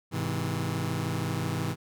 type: chord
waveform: sawtooth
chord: Ab augmented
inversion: none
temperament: just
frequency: 103.83 / 129.78 / 162.23 Hz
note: Ab2 / C3 / E3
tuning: 0 / -14 / -27 cents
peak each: -29 / -29 / -28 dBFS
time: 0.11-1.76 s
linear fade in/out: 50 ms
effects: none

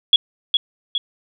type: tone with echo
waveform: sine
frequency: 3353 Hz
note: G#7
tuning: 16 cents sharp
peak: -7 dBFS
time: 0.13-0.16 s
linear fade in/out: 2 ms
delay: 410 ms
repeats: 2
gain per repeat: -5 dB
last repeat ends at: 0.98 s
effects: none

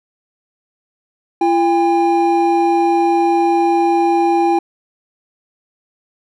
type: tone pair together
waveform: triangle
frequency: 340 / 805 Hz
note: F4 / G5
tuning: -46 / +46 cents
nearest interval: octave + minor third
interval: 1492 cents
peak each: -12 dBFS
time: 1.41-4.59 s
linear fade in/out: 5 ms
effects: none

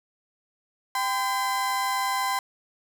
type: tone pair together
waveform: 35% pulse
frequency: 788 / 1019.6 Hz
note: G5 / C6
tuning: +9 / -45 cents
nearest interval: major third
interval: 446 cents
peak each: -27 / -24 dBFS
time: 0.95-2.39 s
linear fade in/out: 2 ms
effects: none

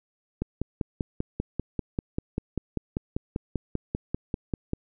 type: click train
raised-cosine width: 3 ms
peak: -14 dBFS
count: 23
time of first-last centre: 0.42-4.734 s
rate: 5.1 Hz
effects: none

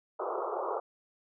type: band-pass noise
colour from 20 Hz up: pink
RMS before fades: -34 dBFS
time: 0.19-0.8 s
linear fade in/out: 10 ms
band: 360 to 1300 Hz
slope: 96 dB/octave
effects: none

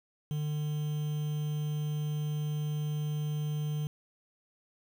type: tone with quantisation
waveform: triangle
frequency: 150 Hz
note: D3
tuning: 37 cents sharp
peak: -28 dBFS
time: 0.31-3.87 s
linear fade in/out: 0 ms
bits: 8
effects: none

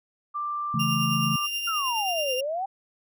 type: tone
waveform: sine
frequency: 1181 Hz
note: D6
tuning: 9 cents sharp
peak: -27 dBFS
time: 0.34-1.47 s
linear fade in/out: 20 ms
type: chord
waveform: sine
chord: A major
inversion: first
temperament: equal with one note detuned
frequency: 138.59 / 164.81 / 218.1 Hz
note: C#3 / E3 / A3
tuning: 0 / 0 / -15 cents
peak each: -28 dBFS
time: 0.74-1.36 s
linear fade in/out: 5 ms
type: tone with tremolo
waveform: 35% pulse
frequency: 2794 Hz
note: F7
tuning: in tune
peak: -24 dBFS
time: 0.79-2.41 s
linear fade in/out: 10 ms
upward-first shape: triangle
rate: 9.4 Hz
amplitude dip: 45%
type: exponential two-way sweep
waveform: sine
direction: down then up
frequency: 1407 to 495.3 to 799 Hz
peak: -26 dBFS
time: 1.67-2.66 s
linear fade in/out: 10 ms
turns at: 2.35 s
effects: none

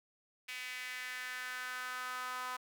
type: tone with high-pass filter sweep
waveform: sawtooth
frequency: 252.4 Hz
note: B3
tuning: 38 cents sharp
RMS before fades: -42 dBFS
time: 0.48-2.57 s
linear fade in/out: 10 ms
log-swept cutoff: 2300 to 1100 Hz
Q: 3.4
effects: none

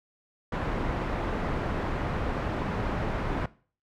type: low-pass noise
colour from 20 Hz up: pink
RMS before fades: -30 dBFS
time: 0.52-3.46 s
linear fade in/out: 5 ms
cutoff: 1500 Hz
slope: 12 dB/octave
effects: noise-tail reverb RT60 0.4 s tail -19 dB re dry

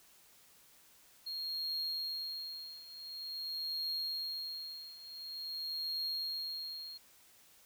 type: tone with tremolo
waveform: triangle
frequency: 4253 Hz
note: C8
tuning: 27 cents sharp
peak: -33 dBFS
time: 1.26-6.98 s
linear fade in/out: 10 ms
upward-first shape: triangle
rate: 0.47 Hz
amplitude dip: 85%
effects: white hiss -63 dBFS RMS until 7.65 s

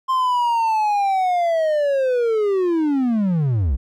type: linear sweep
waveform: triangle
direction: down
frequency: 1056 to 55 Hz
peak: -14 dBFS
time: 0.08-3.77 s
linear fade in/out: 20 ms
effects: none

